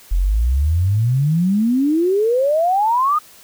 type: exponential sweep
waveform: sine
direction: up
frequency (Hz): 41 to 1258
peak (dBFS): -13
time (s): 0.11-3.19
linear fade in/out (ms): 10
effects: white hiss -45 dBFS RMS until 3.43 s